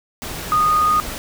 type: tone in noise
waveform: sine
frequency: 1234 Hz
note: D#6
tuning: 15 cents flat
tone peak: -13 dBFS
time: 0.52-1 s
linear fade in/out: 0 ms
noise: pink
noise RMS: -29 dBFS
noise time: 0.22-1.18 s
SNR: +13 dB
effects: none